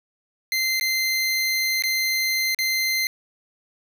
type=tone with dropouts; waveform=25% pulse; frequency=2076 Hz; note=C7; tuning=14 cents flat; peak=-17 dBFS; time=0.52-3.07 s; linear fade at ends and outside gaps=1 ms; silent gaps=0.798-0.81 / 1.823-1.837 / 2.547-2.588 s; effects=none